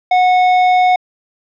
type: tone with tanh clipping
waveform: triangle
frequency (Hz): 732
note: F#5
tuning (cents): -19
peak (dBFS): -10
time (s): 0.11-0.96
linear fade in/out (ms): 5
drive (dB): 16
effects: low-pass 4000 Hz 12 dB/octave